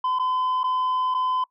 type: tone with dropouts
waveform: sine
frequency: 1018 Hz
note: C6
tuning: 48 cents flat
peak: -18 dBFS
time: 0.04-1.44 s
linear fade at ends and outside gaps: 5 ms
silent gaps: 0.188-0.195 / 0.633-0.64 / 1.142-1.146 s
effects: noise-tail reverb RT60 0.1 s tail -23 dB re dry + tanh soft clip ceiling -20 dBFS